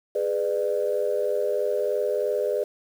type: chord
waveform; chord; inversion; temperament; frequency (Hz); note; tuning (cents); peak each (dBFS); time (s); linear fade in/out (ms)
sine; G# diminished; none; just; 415.3 / 498.4 / 598; G#4 / B4 / D5; 0 / +16 / +31; -26; 0.15-2.64; 5
effects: tanh soft clip ceiling -13 dBFS + 8-bit